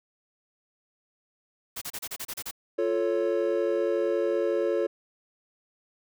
white noise bursts, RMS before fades -35 dBFS, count 9, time 1.76-2.512 s, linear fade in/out 10 ms, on 56 ms, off 31 ms
triangle chord, F augmented, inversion none, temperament equal, 349.2 / 440 / 554.4 Hz, F4 / A4 / C#5, 0 / 0 / 0 cents, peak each -26 dBFS, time 2.78-4.87 s, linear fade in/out 10 ms
effects none

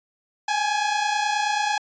sawtooth tone pair together, 815.7 / 845 Hz, G#5 / G#5, -31 / +30 cents, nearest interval minor second, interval 61 cents, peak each -22 / -19 dBFS, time 0.48-1.78 s, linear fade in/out 5 ms, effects resampled to 16000 Hz

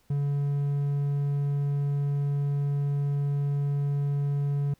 triangle tone, 142.4 Hz, C#3, 47 cents sharp, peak -22 dBFS, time 0.1-4.74 s, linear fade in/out 5 ms, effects pink hiss -66 dBFS RMS until 4.79 s

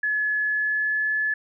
sine tone with pitch glide, 1706 to 1720.8 Hz, G#6 to A6, +46 to -39 cents, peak -21 dBFS, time 0.03-1.34 s, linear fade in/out 5 ms, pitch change +15 cents, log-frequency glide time 0.4-1.13 s, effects none

